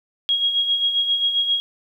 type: tone with tremolo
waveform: sine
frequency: 3290 Hz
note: G#7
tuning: 17 cents flat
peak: -15 dBFS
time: 0.29-1.6 s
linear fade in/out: 0 ms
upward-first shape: sine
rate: 7.5 Hz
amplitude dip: 55%
effects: 9-bit